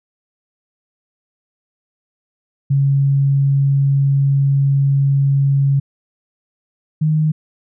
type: tone pair in turn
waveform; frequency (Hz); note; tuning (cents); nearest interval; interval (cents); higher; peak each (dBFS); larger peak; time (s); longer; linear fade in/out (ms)
sine; 138.59 / 154.76; C#3 / D#3; 0 / -9; major second; 191; second; -11 / -12; first; 2.7-5.8 / 7.01-7.32; first; 10
effects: none